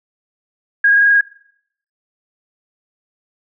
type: tone with frequency modulation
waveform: sine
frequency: 1638 Hz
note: G#6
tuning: 24 cents flat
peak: -8 dBFS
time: 0.84-1.21 s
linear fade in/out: 5 ms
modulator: 22.1 Hz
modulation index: 0.99
effects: noise-tail reverb RT60 0.7 s tail -23 dB re dry